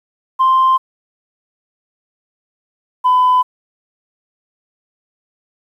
sine tone pair in turn, 1046.5 / 1005 Hz, C6 / B5, 0 / +30 cents, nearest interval minor second, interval 70 cents, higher first, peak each -7 dBFS, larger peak neither, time 0.39-0.78 / 3.04-3.43 s, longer neither, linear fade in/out 20 ms, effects tanh soft clip ceiling -6 dBFS + 8-bit

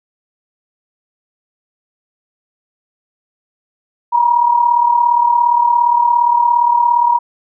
sine tone with amplitude modulation, 955 Hz, A#5, 42 cents sharp, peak -6 dBFS, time 4.12-7.19 s, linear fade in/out 20 ms, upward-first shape sine, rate 37.3 Hz, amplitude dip 65%, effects none

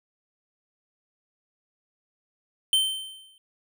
square tone with exponential decay, 3102 Hz, G7, 19 cents flat, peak -17 dBFS, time 2.73-3.38 s, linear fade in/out 1 ms, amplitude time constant 140 ms, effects none

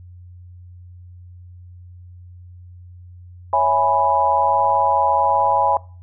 sine chord, C# minor seventh, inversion none, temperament equal, 554.4 / 659.3 / 830.6 / 987.8 Hz, C#5 / E5 / G#5 / B5, 0 / 0 / 0 / 0 cents, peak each -23 / -22 / -17 / -18 dBFS, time 3.53-5.77 s, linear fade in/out 2 ms, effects noise-tail reverb RT60 0.4 s tail -22 dB re dry + added 89 Hz sine -38 dBFS peak until 6.02 s

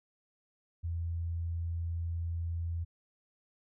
sine tone, 84.2 Hz, E2, 37 cents sharp, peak -32 dBFS, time 0.83-2.85 s, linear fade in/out 20 ms, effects none

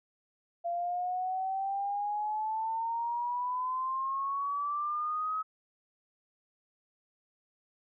sine exponential sweep, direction up, 684 to 1281 Hz, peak -30 dBFS, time 0.64-5.43 s, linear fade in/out 20 ms, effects none

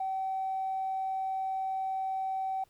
triangle tone with tanh clipping, 765 Hz, G5, 42 cents flat, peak -30 dBFS, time 0-2.64 s, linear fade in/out 5 ms, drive 4 dB, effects pink hiss -68 dBFS RMS until 2.69 s

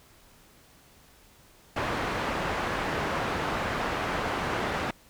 white low-pass noise, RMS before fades -30 dBFS, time 1.76-4.91 s, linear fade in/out 5 ms, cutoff 1400 Hz, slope 12 dB/octave, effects pink hiss -57 dBFS RMS until 5.09 s

